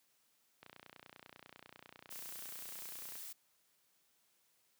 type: click train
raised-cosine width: 0.3 ms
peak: -36 dBFS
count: 77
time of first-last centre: 0.63-3.155 s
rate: 30.1 Hz
type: noise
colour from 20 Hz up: blue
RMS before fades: -48 dBFS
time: 2.1-3.33 s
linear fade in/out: 10 ms
effects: white hiss -75 dBFS RMS until 4.79 s + high-pass 100 Hz 12 dB/octave